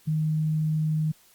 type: tone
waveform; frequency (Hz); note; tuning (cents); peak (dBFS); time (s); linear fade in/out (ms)
sine; 155.56; D#3; 0; -22; 0.07-1.12; 10
effects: white hiss -58 dBFS RMS until 1.34 s + Opus 48 kbps